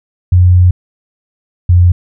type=tone pair in turn; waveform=sine; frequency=90 / 88.5 Hz; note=F#2 / F2; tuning=-47 / +23 cents; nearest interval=unison; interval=30 cents; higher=first; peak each=-3 dBFS; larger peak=neither; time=0.32-0.71 / 1.69-1.92 s; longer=first; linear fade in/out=5 ms; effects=none